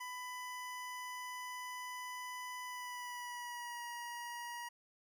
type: tone with pitch glide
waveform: 25% pulse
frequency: 997 to 954.2 Hz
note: B5 to A#5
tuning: +16 to +40 cents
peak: -39 dBFS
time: 0-4.69 s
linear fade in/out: 10 ms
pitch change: -76 cents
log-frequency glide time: 2.65-3.84 s
effects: none